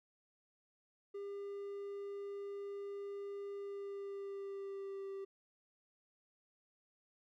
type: tone with pitch glide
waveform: triangle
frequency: 401.3 to 391 Hz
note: G4 to G4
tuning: +41 to -4 cents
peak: -40 dBFS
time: 1.14-5.25 s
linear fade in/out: 10 ms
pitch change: -45 cents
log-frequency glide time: 3.54-5.11 s
effects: none